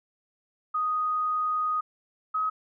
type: tone pair in turn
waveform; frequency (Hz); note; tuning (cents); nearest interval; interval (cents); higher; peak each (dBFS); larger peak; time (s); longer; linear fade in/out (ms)
sine; 1245 / 1270.4; D#6 / D#6; +1 / +36; unison; 35; second; -24; neither; 0.74-1.81 / 2.34-2.5; first; 10
effects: none